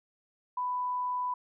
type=tone; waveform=sine; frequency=994 Hz; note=B5; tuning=11 cents sharp; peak=-29 dBFS; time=0.57-1.34 s; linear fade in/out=5 ms; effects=none